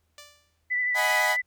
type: tone with exponential decay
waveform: 5% pulse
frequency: 587.3 Hz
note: D5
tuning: in tune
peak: -30 dBFS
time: 0.18-0.62 s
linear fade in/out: 1 ms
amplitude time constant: 94 ms
type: tone with vibrato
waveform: sine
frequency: 1984 Hz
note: B6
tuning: 7 cents sharp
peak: -23 dBFS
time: 0.7-1.42 s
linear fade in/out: 20 ms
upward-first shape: sine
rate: 12 Hz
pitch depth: 21 cents each way
type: chord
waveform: sawtooth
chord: G# minor seventh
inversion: second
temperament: equal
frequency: 622.3 / 740 / 830.6 / 987.8 Hz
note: D#5 / F#5 / G#5 / B5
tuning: 0 / 0 / 0 / 0 cents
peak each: -26 dBFS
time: 0.94-1.37 s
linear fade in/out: 50 ms
effects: added 80 Hz sine -70 dBFS peak until 1.46 s + pink hiss -75 dBFS RMS until 1.46 s